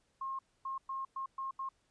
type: tone bursts at uneven times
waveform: sine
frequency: 1072 Hz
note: C6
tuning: 42 cents sharp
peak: -36 dBFS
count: 6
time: 0.21-0.39 / 0.65-0.78 / 0.89-1.05 / 1.16-1.26 / 1.38-1.51 / 1.59-1.69 s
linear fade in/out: 5 ms
effects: pink hiss -75 dBFS RMS until 1.9 s + resampled to 22050 Hz